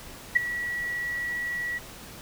sine tone with ADSR envelope, 1935 Hz, B6, 36 cents flat, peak -13 dBFS, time 0.35-1.79 s, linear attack 15 ms, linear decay 11 ms, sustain -15 dB, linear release 19 ms, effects pink hiss -44 dBFS RMS until 2.21 s

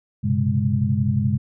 sine tone cluster, 97.9 / 123.2 / 134.8 / 205.9 Hz, G2 / B2 / C#3 / G#3, -2 / -4 / -48 / -15 cents, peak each -23 dBFS, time 0.23-1.38 s, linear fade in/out 20 ms, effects none

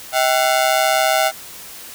sawtooth ring-modulated tone, 708 Hz, F5, 23 cents sharp, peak -7 dBFS, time 0.12-1.32 s, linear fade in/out 50 ms, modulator 67.2 Hz, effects white hiss -36 dBFS RMS until 1.94 s

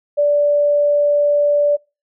sine tone, 583 Hz, D5, 13 cents flat, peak -11 dBFS, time 0.17-1.77 s, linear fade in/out 20 ms, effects noise-tail reverb RT60 0.3 s tail -25 dB re dry

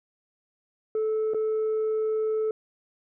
sine tone with dropouts, 436 Hz, A4, 16 cents flat, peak -21 dBFS, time 0.95-2.51 s, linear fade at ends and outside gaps 2 ms, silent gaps 1.336-1.345 s, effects tanh soft clip ceiling -22 dBFS

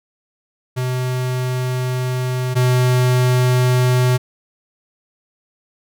square tone pair in turn, 127 / 125.9 Hz, B2 / B2, +49 / +34 cents, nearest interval unison, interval 15 cents, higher first, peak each -19 / -13 dBFS, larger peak second, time 0.76-2.55 / 2.55-4.18 s, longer first, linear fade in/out 20 ms, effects none

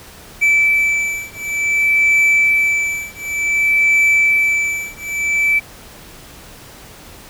triangle beating tone pair, 2317 / 2317.55 Hz, D7 / D7, -24 / -24 cents, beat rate 0.55 Hz, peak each -14 dBFS, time 0.41-5.6 s, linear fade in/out 20 ms, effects pink hiss -39 dBFS RMS until 7.29 s

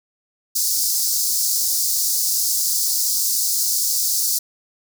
pink high-pass noise, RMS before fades -20 dBFS, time 0.55-4.39 s, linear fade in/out 10 ms, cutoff 4700 Hz, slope 48 dB/octave, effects none

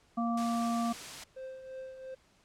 harmonic tone, 233.1 Hz, A#3, in tune, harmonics 1 / 3 / 5, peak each -30 / -35 / -37 dBFS, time 0.17-0.93 s, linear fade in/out 10 ms
white noise, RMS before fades -43 dBFS, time 0.37-1.24 s, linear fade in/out 5 ms
triangle tone with tremolo, 523.3 Hz, C5, in tune, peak -37 dBFS, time 1.36-2.15 s, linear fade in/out 10 ms, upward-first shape triangle, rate 2.9 Hz, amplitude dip 60%
effects pink hiss -66 dBFS RMS until 2.44 s + low-pass 8000 Hz 12 dB/octave

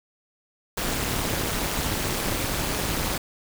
pink noise with amplitude modulation, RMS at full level -23 dBFS, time 0.77-3.18 s, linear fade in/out 5 ms, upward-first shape sine, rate 214 Hz, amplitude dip 85%, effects none

